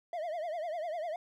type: tone with vibrato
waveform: triangle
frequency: 656 Hz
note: E5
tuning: 9 cents flat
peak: -32 dBFS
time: 0.13-1.16 s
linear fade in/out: 2 ms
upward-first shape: triangle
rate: 10 Hz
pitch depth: 170 cents each way
effects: none